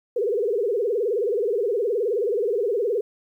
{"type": "tone with vibrato", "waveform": "sine", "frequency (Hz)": 440, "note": "A4", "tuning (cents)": 0, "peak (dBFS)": -20, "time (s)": [0.16, 3.01], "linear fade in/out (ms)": 5, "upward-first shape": "sine", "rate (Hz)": 19, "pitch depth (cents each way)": 210, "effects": ["10-bit"]}